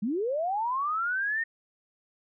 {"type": "linear sweep", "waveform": "sine", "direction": "up", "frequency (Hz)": [188.7, 1856], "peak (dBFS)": -26, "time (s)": [0.02, 1.44], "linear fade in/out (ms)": 10, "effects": []}